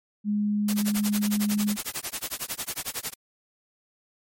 sine tone, 207.7 Hz, G#3, in tune, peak -22 dBFS, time 0.24-1.77 s, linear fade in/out 50 ms
white noise with tremolo, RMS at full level -29 dBFS, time 0.68-3.14 s, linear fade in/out 5 ms, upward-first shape sine, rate 11 Hz, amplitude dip 100%
effects MP3 64 kbps

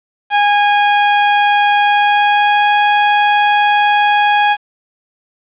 sawtooth tone with pitch glide, 822 to 827.7 Hz, G#5 to G#5, -18 to -6 cents, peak -5 dBFS, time 0.3-4.57 s, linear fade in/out 50 ms, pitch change +12 cents, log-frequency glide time 1.79-2.75 s, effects resampled to 8000 Hz + 7-bit

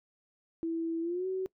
sine tone with pitch glide, 329.6 to 376.4 Hz, E4 to F#4, 0 to +30 cents, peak -30 dBFS, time 0.63-1.46 s, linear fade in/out 0 ms, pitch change +230 cents, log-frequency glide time 1.01-1.27 s, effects noise-tail reverb RT60 0.1 s tail -22 dB re dry

